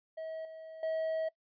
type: tone with level steps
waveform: triangle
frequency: 641 Hz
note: E5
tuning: 49 cents flat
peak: -36 / -43 / -29 dBFS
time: 0.17-1.29 s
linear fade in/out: 10 ms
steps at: 0.45 / 0.83 s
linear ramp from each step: 2 ms
effects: noise-tail reverb RT60 0.1 s tail -21 dB re dry + resampled to 11025 Hz